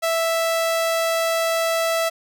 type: tone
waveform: sawtooth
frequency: 659.3 Hz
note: E5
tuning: in tune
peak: -15 dBFS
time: 0.02-2.1 s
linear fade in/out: 20 ms
effects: none